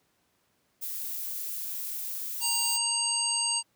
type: noise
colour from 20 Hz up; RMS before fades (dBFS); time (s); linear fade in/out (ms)
violet; -35; 0.81-2.78; 20
type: harmonic tone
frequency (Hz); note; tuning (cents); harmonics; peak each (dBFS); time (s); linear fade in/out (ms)
932.3; A#5; 0; 1 / 3 / 5 / 7 / 9; -37 / -34 / -31 / -37 / -28; 2.4-3.63; 50
effects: pink hiss -71 dBFS RMS until 3.75 s + high-pass 100 Hz 12 dB/octave